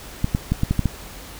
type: clicks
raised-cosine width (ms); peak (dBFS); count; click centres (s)
5; -6; 7; 0.244 / 0.349 / 0.52 / 0.634 / 0.71 / 0.793 / 0.857
effects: added 47 Hz sine -41 dBFS peak until 1.39 s + pink hiss -39 dBFS RMS until 1.39 s